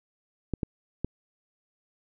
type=clicks; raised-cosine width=3 ms; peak=-15 dBFS; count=3; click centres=0.537 / 0.632 / 1.046 s; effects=none